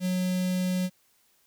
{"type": "tone with notch filter", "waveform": "square", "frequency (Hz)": 183.1, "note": "F#3", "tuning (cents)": -18, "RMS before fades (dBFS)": -27, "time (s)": [0, 0.9], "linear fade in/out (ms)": 50, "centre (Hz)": 1100, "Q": 0.62, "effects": ["white hiss -66 dBFS RMS until 1.46 s"]}